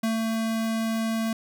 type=tone with ADSR envelope; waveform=square; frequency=224.2 Hz; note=A3; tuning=33 cents sharp; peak=-23 dBFS; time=0.03-1.33 s; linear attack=7 ms; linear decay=140 ms; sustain=-2 dB; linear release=3 ms; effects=none